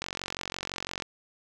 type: click train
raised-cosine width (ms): 0.2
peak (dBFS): -15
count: 47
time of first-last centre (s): 0.02-1.022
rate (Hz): 45.9
effects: none